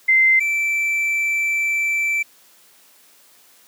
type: tone pair in turn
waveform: sine / triangle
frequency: 2077 / 2331 Hz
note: C7 / D7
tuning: -13 / -14 cents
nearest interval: major second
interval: 199 cents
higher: second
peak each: -11 / -16 dBFS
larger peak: first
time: 0.08-0.4 / 0.4-2.23 s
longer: second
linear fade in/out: 10 ms
effects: white hiss -52 dBFS RMS until 3.67 s + high-pass 200 Hz 12 dB/octave